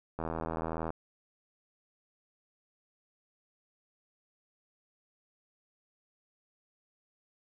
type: click train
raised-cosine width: 1 ms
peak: -21 dBFS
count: 59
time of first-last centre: 0.19-0.904 s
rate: 81.2 Hz
effects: none